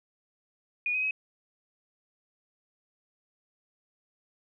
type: tone with pitch steps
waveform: sine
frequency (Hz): 2453 / 2518 / 2547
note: D#7 / D#7 / D#7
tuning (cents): -25 / +20 / +40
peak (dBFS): -26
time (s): 0.86-1.109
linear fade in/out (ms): 2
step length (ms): 83
effects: none